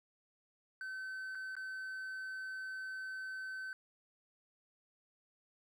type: tone with dropouts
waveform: triangle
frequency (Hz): 1530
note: G6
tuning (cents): -42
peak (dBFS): -39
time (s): 0.81-3.73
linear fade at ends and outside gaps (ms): 1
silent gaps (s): 1.35-1.353 / 1.553-1.566
effects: none